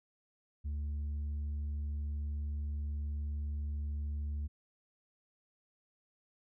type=tone with tanh clipping; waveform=sine; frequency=73.42 Hz; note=D2; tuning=in tune; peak=-35 dBFS; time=0.64-4.48 s; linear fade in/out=20 ms; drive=3 dB; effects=none